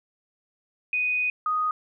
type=tone pair in turn; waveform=sine; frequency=2489 / 1244.5 Hz; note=D#7 / D#6; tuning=0 / 0 cents; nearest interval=octave; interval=1200 cents; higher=first; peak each=-22 dBFS; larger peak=neither; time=0.93-1.3 / 1.46-1.71 s; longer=first; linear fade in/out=2 ms; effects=none